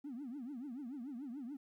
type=tone with vibrato; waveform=triangle; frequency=261.6 Hz; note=C4; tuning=in tune; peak=-39 dBFS; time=0.04-1.57 s; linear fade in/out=10 ms; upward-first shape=triangle; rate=6.9 Hz; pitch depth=280 cents each way; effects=tanh soft clip ceiling -39 dBFS + 13-bit